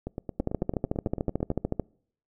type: two click trains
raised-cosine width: 2 ms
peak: -13 / -19 dBFS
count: 20 / 14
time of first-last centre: 0.4-1.797 / 0.07-1.516 s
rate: 13.6 / 8.99 Hz
effects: noise-tail reverb RT60 0.6 s tail -26 dB re dry